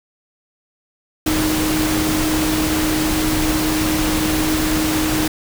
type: tone in noise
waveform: sine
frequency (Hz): 311.1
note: D#4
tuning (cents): 0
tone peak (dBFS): -18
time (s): 1.26-5.28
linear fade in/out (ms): 5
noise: pink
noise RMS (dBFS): -21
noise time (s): 1.26-5.28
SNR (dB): 0
effects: none